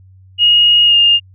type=tone with pitch glide; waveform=sine; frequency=2872 to 2823 Hz; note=F7 to F7; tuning=+48 to +18 cents; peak=-6 dBFS; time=0.38-1.2 s; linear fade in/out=50 ms; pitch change=-30 cents; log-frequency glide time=0.85-0.96 s; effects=added 94 Hz sine -40 dBFS peak until 1.34 s